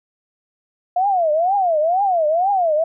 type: tone with vibrato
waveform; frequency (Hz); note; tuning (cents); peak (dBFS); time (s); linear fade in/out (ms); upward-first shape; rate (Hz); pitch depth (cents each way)
sine; 698.5; F5; 0; -14; 0.96-2.84; 5; triangle; 2.1; 290
effects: none